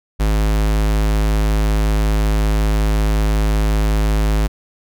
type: tone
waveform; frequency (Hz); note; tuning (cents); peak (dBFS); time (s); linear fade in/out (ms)
square; 52.7; G#1; +26; -14; 0.19-4.48; 20
effects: none